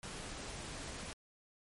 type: noise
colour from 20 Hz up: pink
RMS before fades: -45 dBFS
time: 0.03-1.13 s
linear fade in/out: 0 ms
effects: MP3 48 kbps